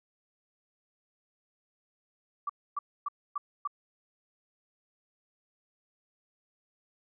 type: tone bursts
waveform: sine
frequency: 1160 Hz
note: D6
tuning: 22 cents flat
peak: -29 dBFS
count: 5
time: 2.47-3.675 s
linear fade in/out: 5 ms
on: 25 ms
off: 270 ms
effects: none